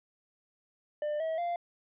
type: tone with pitch steps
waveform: triangle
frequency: 597 / 643.6 / 693.7 Hz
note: D5 / E5 / F5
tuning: +28 / -42 / -12 cents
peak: -28 dBFS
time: 1.02-1.56 s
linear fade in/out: 2 ms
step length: 180 ms
effects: resampled to 8000 Hz